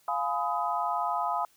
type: chord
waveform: sine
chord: F half-diminished seventh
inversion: none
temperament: just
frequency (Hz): 698.5 / 838.1 / 1005.8 / 1257.2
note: F5 / Ab5 / Cb6 / Eb6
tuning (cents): 0 / +16 / +31 / +18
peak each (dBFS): -32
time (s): 0.08-1.45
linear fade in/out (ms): 2
effects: white hiss -64 dBFS RMS until 1.56 s